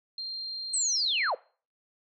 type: tone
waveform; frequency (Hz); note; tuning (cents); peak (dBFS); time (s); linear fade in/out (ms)
sine; 4186; C8; 0; -33; 0.18-1.3; 2
type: linear sweep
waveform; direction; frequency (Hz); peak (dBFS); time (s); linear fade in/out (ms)
sine; down; 8372 to 415.3; -25; 0.73-1.35; 10
effects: noise-tail reverb RT60 0.4 s tail -22 dB re dry